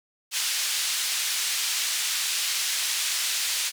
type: band-pass noise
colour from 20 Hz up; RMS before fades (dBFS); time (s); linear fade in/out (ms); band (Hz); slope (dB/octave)
pink; -27; 0.31-3.72; 50; 2900 to 10000; 12
effects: none